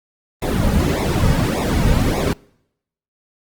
brown noise with flanger, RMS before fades -17 dBFS, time 0.42-2.33 s, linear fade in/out 2 ms, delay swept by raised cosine 0.65 to 2.95 ms, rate 1.7 Hz, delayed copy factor -0.9, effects noise-tail reverb RT60 0.8 s tail -26 dB re dry + Opus 24 kbps

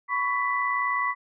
sine tone cluster, 1000 / 1119 / 1984 Hz, B5 / C#6 / B6, +21 / +16 / +7 cents, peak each -31 / -26 / -27 dBFS, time 0.08-1.15 s, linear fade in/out 50 ms, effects none

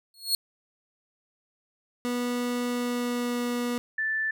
sawtooth tone with exponential growth, 4322 Hz, C#8, 45 cents flat, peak -16 dBFS, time 0.14-0.35 s, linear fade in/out 1 ms, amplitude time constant 45 ms
30% pulse tone with pitch glide, 244.1 to 242.3 Hz, B3 to B3, -20 to -33 cents, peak -24 dBFS, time 2.05-3.78 s, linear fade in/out 0 ms, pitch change -13 cents, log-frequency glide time 2.67-3.41 s
sine tone, 1760 Hz, A6, in tune, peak -25 dBFS, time 3.98-4.31 s, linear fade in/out 5 ms
effects none

